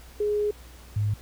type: tone pair in turn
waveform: sine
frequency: 416.9 / 104.22 Hz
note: G#4 / G#2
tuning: +7 / +7 cents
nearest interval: 2 octaves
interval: 2400 cents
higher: first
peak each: -22 dBFS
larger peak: neither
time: 0.2-0.51 / 0.96-1.14 s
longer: first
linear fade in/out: 5 ms
effects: added 61 Hz sine -46 dBFS peak until 1.21 s + pink hiss -51 dBFS RMS until 1.21 s